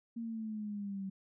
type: exponential sweep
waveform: sine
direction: down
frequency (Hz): 233.1 to 191.1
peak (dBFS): -37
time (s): 0.16-1.1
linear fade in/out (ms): 10
effects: none